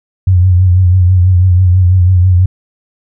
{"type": "tone with vibrato", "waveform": "sine", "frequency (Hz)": 91.1, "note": "F#2", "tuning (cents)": -26, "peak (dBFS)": -4, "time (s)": [0.27, 2.46], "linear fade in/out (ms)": 5, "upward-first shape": "triangle", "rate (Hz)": 6.1, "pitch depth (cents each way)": 69, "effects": []}